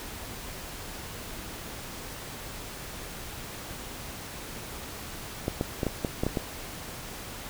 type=clicks; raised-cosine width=2 ms; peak=-13 dBFS; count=8; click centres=5.481 / 5.611 / 5.832 / 5.867 / 6.048 / 6.235 / 6.266 / 6.372 s; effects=pink hiss -40 dBFS RMS until 7.49 s